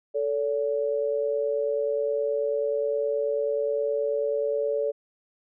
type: tone pair together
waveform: sine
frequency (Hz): 440.6 / 570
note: A4 / C#5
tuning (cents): +2 / +48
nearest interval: major third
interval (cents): 446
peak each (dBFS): -26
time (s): 0.14-4.92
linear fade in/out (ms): 20
effects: none